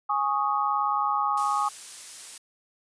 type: chord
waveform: sine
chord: Ab suspended fourth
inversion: none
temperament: just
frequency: 830.6 / 1107.5 / 1245.9 Hz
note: Ab5 / Db6 / Eb6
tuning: 0 / -2 / +2 cents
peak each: -27 dBFS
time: 0.09-1.69 s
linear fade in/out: 10 ms
type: noise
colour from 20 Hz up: blue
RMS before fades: -38 dBFS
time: 1.37-2.38 s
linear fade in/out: 5 ms
effects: resampled to 22050 Hz